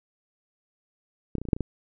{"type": "clicks", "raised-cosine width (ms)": 3, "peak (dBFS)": [-15, -19, -22, -25, -18, -6, -23, -14], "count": 8, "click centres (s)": [1.353, 1.383, 1.416, 1.453, 1.487, 1.532, 1.565, 1.607], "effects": []}